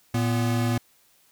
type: tone pair together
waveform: square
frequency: 115.01 / 243.7 Hz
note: A#2 / B3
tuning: -23 / -23 cents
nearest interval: octave + minor second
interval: 1300 cents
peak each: -24 / -27 dBFS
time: 0.14-0.78 s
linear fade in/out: 5 ms
effects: white hiss -61 dBFS RMS until 1.31 s